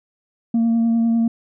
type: tone with vibrato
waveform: sine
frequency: 230 Hz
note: A#3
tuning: 23 cents flat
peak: -12 dBFS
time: 0.54-1.28 s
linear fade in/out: 5 ms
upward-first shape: triangle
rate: 10 Hz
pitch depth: 19 cents each way
effects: tanh soft clip ceiling -13 dBFS